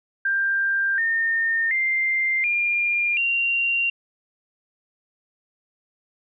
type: tone with pitch steps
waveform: sine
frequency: 1587 / 1823 / 2094 / 2405 / 2763 Hz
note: G6 / A#6 / C7 / D7 / F7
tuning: +21 / -39 / +1 / +41 / -19 cents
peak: -19 dBFS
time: 0.25-3.9 s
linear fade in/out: 5 ms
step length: 730 ms
effects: none